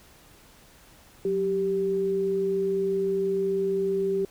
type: tone pair together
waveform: sine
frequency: 184.06 / 390 Hz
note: F#3 / G4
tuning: -9 / -9 cents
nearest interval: octave + minor second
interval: 1300 cents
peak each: -33 / -23 dBFS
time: 1.25-4.25 s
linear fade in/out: 2 ms
effects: pink hiss -54 dBFS RMS until 4.3 s